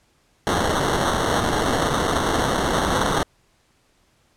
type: noise with sample-and-hold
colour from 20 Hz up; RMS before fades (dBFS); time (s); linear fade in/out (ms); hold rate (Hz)
white; -21; 0.47-3.23; 0; 2450
effects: pink hiss -62 dBFS RMS until 4.36 s + low-pass 10000 Hz 12 dB/octave